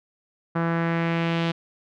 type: tone with low-pass filter sweep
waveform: sawtooth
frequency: 167 Hz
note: E3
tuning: 23 cents sharp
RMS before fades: -24 dBFS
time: 0.55-1.52 s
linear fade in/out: 10 ms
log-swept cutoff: 1400 to 3400 Hz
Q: 2
effects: none